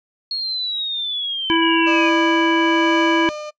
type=linear sweep; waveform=sine; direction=down; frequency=4317 to 2448 Hz; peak=-21 dBFS; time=0.31-2.09 s; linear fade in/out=2 ms
type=harmonic tone; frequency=329.6 Hz; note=E4; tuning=in tune; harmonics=1 / 3 / 5 / 7 / 9; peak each=-16 / -21 / -23 / -24 / -26 dBFS; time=1.5-3.29 s; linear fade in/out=0 ms
type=tone with tremolo; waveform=35% pulse; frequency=603 Hz; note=D5; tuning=46 cents sharp; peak=-21 dBFS; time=1.86-3.51 s; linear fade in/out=20 ms; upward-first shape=triangle; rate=1.1 Hz; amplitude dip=50%
effects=noise-tail reverb RT60 0.1 s tail -22 dB re dry + resampled to 16000 Hz